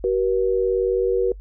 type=tone pair together; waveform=sine; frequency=380 / 478.8 Hz; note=F#4 / A#4; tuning=+46 / +46 cents; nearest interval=major third; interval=400 cents; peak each=-20 dBFS; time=0.04-1.32 s; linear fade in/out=2 ms; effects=noise-tail reverb RT60 0.1 s tail -23 dB re dry + added 48 Hz sine -35 dBFS peak until 1.4 s